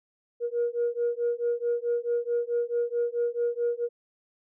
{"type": "beating tone pair", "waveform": "sine", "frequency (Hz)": [473.5, 478.1], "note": ["A#4", "A#4"], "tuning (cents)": [27, 44], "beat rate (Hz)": 4.6, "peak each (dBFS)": -27, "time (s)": [0.4, 3.89], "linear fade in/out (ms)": 50, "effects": ["tanh soft clip ceiling -19 dBFS"]}